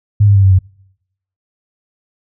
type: tone with pitch steps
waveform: sine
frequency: 103.4 / 100.81 / 98.28 / 95.81 / 93.4 Hz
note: G#2 / G2 / G2 / G2 / F#2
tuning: -7 / +49 / +5 / -39 / +17 cents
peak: -5 dBFS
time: 0.2-0.59 s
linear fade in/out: 10 ms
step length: 78 ms
effects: noise-tail reverb RT60 0.8 s tail -26 dB re dry